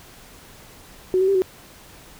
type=tone with pitch steps; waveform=sine; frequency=371 / 379.5 / 392.9 / 373.4 Hz; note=F#4 / F#4 / G4 / F#4; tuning=+5 / +44 / +4 / +16 cents; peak=-15 dBFS; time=1.14-1.42 s; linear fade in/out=0 ms; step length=70 ms; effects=pink hiss -46 dBFS RMS until 2.19 s